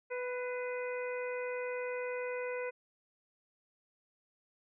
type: harmonic tone with a mistuned harmonic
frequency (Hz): 496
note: B4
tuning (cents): +7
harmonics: 1 / 2 / 3 / 4 / 5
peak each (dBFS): -36 / -46 / -46 / -46 / -47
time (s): 0.1-2.71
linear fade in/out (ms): 20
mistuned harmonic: 4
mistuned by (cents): +42
effects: none